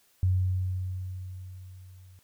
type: tone with level ramp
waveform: sine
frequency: 92.5 Hz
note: F#2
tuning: in tune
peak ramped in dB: -20 to -50 dBFS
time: 0.23-2.19 s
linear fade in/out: 0 ms
effects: white hiss -65 dBFS RMS until 2.23 s